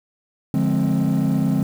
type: chord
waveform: triangle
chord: D half-diminished seventh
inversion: none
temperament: just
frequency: 146.83 / 176.2 / 211.4 / 264.3 Hz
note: D3 / F3 / Ab3 / C4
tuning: 0 / +16 / +31 / +18 cents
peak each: -19 dBFS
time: 0.54-1.63 s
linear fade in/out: 2 ms
effects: tanh soft clip ceiling -11 dBFS + 7-bit